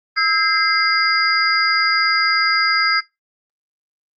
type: tone cluster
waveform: sine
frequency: 1301 / 1614 / 2077 / 4861 Hz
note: E6 / G#6 / C7 / D#8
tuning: -23 / -50 / -13 / -41 cents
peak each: -20 dBFS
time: 0.16-3.01 s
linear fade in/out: 20 ms
effects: noise-tail reverb RT60 0.2 s tail -21 dB re dry + Opus 24 kbps